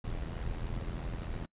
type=noise with amplitude modulation; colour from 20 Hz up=brown; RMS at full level=-34 dBFS; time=0.04-1.46 s; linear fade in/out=5 ms; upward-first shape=sine; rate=83.2 Hz; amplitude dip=70%; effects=noise-tail reverb RT60 0.1 s tail -24 dB re dry + resampled to 8000 Hz